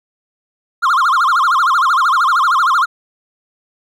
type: tone with vibrato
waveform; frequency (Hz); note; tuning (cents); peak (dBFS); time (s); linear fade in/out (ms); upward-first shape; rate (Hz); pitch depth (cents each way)
triangle; 1212; D#6; -46; -8; 0.82-2.86; 20; sine; 13; 280
effects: none